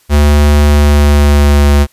square tone with pitch glide, 73.42 to 71.91 Hz, D2 to D2, 0 to -36 cents, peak -5 dBFS, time 0.09-1.87 s, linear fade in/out 50 ms, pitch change -36 cents, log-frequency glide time 0.65-1.69 s, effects white hiss -50 dBFS RMS until 1.92 s + resampled to 32000 Hz

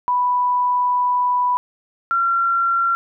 sine tone pair in turn, 987.8 / 1368.7 Hz, B5 / F6, 0 / -35 cents, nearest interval tritone, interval 565 cents, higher second, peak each -15 dBFS, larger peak neither, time 0.08-1.57 / 2.11-2.95 s, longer first, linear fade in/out 0 ms, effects none

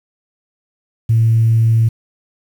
sine tone, 113.3 Hz, A#2, 49 cents flat, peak -8 dBFS, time 1.09-1.89 s, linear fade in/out 10 ms, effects tanh soft clip ceiling -4 dBFS + 7-bit

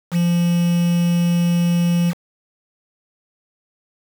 triangle tone with quantisation, 172.5 Hz, F3, 21 cents flat, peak -12 dBFS, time 0.11-2.14 s, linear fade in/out 50 ms, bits 5, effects none

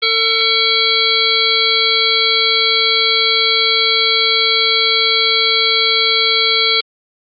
harmonic tone with a mistuned harmonic, 450 Hz, A4, 39 cents sharp, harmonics 1 / 3 / 5 / 7 / 9 / 10, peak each -22 / -22 / -17 / -16 / -17 / -20 dBFS, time 0.02-6.81 s, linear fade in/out 10 ms, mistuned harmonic 7, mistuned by +78 cents, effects Opus 24 kbps

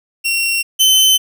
sawtooth tone pair in turn, 2734 / 3061 Hz, F7 / G7, -37 / -42 cents, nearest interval major second, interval 195 cents, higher second, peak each -11 / -5 dBFS, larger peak second, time 0.24-0.63 / 0.79-1.18 s, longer neither, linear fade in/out 20 ms, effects none

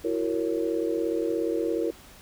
sine chord, F# dominant seventh, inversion third, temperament just, 333 / 370 / 462.5 / 555 Hz, E4 / F#4 / A#4 / C#5, +18 / 0 / -14 / +2 cents, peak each -28 / -32 / -28 / -34 dBFS, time 0.04-1.91 s, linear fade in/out 10 ms, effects pink hiss -50 dBFS RMS until 2.21 s

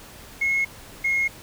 sine tone pair in turn, 2171 / 2155 Hz, C#7 / C#7, -37 / -49 cents, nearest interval unison, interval 12 cents, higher first, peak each -18 dBFS, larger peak neither, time 0.41-0.65 / 1.04-1.28 s, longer neither, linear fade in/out 10 ms, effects tanh soft clip ceiling -16 dBFS + pink hiss -44 dBFS RMS until 1.42 s

